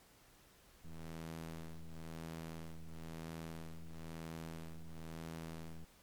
sawtooth ring-modulated tone, 81.3 Hz, E2, 23 cents flat, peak -38 dBFS, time 0.84-5.85 s, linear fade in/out 10 ms, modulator 81.8 Hz, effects pink hiss -65 dBFS RMS until 6.02 s + MP3 96 kbps

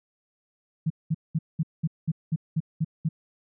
sine tone bursts, 159.4 Hz, D#3, 42 cents sharp, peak -21 dBFS, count 10, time 0.86-3.09 s, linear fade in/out 10 ms, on 43 ms, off 200 ms, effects none

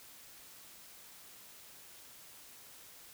silence, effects white hiss -55 dBFS RMS until 3.13 s

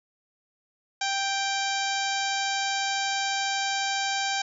harmonic tone with a mistuned harmonic, 786 Hz, G5, 4 cents sharp, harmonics 1 / 2 / 3 / 4 / 5 / 6 / 7 / 8 / 9, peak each -29 / -32 / -34 / -35 / -36 / -37 / -37 / -38 / -39 dBFS, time 1.01-4.42 s, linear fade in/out 5 ms, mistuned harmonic 5, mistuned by -35 cents, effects none

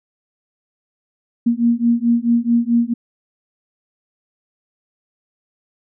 sine beating tone pair, 233.1 / 237.7 Hz, A#3 / A#3, 0 / +34 cents, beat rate 4.6 Hz, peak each -16 dBFS, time 1.46-2.94 s, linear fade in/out 10 ms, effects none

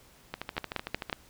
two click trains, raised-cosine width 0.3 ms, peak -13 / -18 dBFS, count 4 / 11, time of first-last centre 0.58-1.128 / 0.34-1.098 s, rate 5.47 / 13.2 Hz, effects pink hiss -58 dBFS RMS until 1.29 s

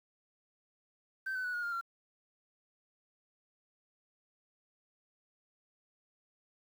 sine tone with pitch steps, 1549 / 1511.9 / 1475.6 / 1440.3 / 1405.7 / 1372.1 Hz, G6 / F#6 / F#6 / F#6 / F6 / F6, -21 / +37 / -5 / -47 / +11 / -31 cents, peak -32 dBFS, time 1.26-1.812 s, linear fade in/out 10 ms, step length 92 ms, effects tanh soft clip ceiling -32 dBFS + 10-bit

